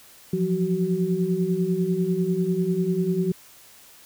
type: tone cluster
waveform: sine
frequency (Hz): 171.8 / 181.9 / 377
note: F3 / F#3 / F#4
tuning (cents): -28 / -29 / +32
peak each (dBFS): -25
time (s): 0.33-3.32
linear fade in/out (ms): 5
effects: white hiss -50 dBFS RMS until 4.05 s